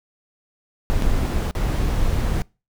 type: noise with dropouts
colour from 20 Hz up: brown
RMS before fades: -20 dBFS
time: 0.9-2.42 s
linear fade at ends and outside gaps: 0 ms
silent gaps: 1.018-1.022 / 1.51-1.551 s
effects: noise-tail reverb RT60 0.3 s tail -25 dB re dry